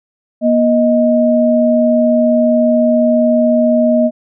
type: tone pair together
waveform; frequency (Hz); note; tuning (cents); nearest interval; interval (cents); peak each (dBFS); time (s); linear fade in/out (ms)
sine; 239.3 / 625; A#3 / D#5; +46 / +8; octave + perfect fourth; 1662; -11; 0.41-4.11; 50
effects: none